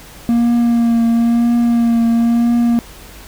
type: tone with vibrato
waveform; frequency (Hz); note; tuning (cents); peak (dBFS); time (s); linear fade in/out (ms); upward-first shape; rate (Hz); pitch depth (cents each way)
triangle; 234.1; A#3; +8; -8; 0.29-2.79; 0; triangle; 0.99; 26
effects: added 50 Hz sine -40 dBFS peak until 3.27 s + pink hiss -38 dBFS RMS until 3.27 s

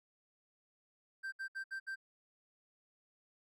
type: tone bursts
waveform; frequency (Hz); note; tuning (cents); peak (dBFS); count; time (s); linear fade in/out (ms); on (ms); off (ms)
triangle; 1568; G6; 0; -37; 5; 1.23-1.959; 20; 93; 66
effects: none

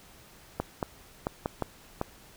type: clicks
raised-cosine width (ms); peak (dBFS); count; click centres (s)
1; -14; 6; 0.6 / 0.828 / 1.269 / 1.459 / 1.623 / 2.014
effects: pink hiss -54 dBFS RMS until 2.36 s

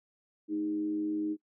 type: tone with frequency modulation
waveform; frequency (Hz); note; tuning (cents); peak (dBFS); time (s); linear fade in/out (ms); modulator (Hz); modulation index
sine; 311.1; D#4; 0; -29; 0.48-1.37; 50; 95.4; 0.37
effects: noise-tail reverb RT60 0.1 s tail -24 dB re dry

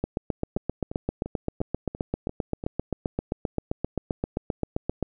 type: two click trains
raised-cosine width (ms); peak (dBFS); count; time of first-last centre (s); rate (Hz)
2; -20 / -12; 7 / 39; 0.57-2.639 / 0.04-5.027; 2.9 / 7.62
effects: none

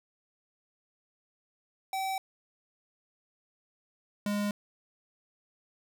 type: tone pair in turn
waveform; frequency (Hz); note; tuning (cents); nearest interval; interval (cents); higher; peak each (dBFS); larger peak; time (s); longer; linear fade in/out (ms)
square; 768 / 205.6; G5 / G#3; -36 / -17; octave + major seventh; 2281; first; -31 / -29; second; 1.93-2.18 / 4.26-4.51; neither; 2
effects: none

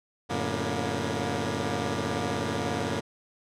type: tone cluster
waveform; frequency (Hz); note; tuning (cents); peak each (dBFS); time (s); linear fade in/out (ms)
10% pulse; 91.5 / 111.3 / 143.1 / 237.8; F#2 / A2 / D3 / A#3; -19 / +20 / -45 / +35; -25; 0.29-3.01; 20
effects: low-pass 8000 Hz 12 dB/octave

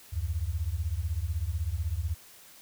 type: beating tone pair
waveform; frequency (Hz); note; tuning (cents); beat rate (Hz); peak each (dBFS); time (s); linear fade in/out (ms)
sine; 73.2 / 89.2; D2 / F2; -5 / +37; 16; -31; 0.12-2.15; 20
effects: white hiss -53 dBFS RMS until 2.61 s

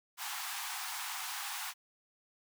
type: high-pass noise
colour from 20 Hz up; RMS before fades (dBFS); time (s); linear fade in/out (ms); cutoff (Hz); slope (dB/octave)
pink; -40; 0.17-1.74; 50; 750; 96
effects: none

